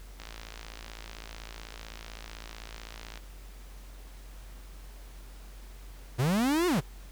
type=click train; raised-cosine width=0.2 ms; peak=-25 dBFS; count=167; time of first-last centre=0.2-3.175 s; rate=55.8 Hz
type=linear two-way sweep; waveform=45% pulse; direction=up then down; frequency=111.9 to 370 to 111.9 Hz; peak=-24 dBFS; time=6.18-6.81 s; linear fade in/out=20 ms; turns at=6.67 s
effects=added 46 Hz sine -44 dBFS peak until 7.11 s + pink hiss -55 dBFS RMS until 7.11 s